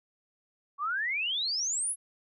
sine exponential sweep, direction up, 1100 to 11150 Hz, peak -28 dBFS, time 0.78-1.96 s, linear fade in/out 50 ms, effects none

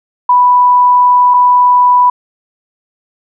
sine tone pair in turn, 987.8 / 987.8 Hz, B5 / B5, 0 / 0 cents, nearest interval unison, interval 0 cents, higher neither, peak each -4 dBFS, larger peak neither, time 0.29-1.34 / 1.34-2.1 s, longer first, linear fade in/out 5 ms, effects none

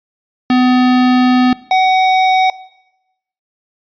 square tone pair in turn, 251.7 / 750.8 Hz, B3 / F#5, +33 / +25 cents, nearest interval octave + perfect fifth, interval 1892 cents, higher second, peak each -9 dBFS, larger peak neither, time 0.5-1.53 / 1.71-2.5 s, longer first, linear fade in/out 2 ms, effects noise-tail reverb RT60 0.9 s tail -20 dB re dry + resampled to 11025 Hz

